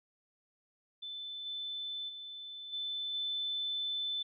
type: tone with level steps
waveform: sine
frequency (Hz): 3520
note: A7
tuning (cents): 0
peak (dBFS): -40 / -37 / -43 / -35 / -33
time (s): 1.02-4.23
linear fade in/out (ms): 10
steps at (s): 1.45 / 2.08 / 2.72 / 3.13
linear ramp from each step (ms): 20
effects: none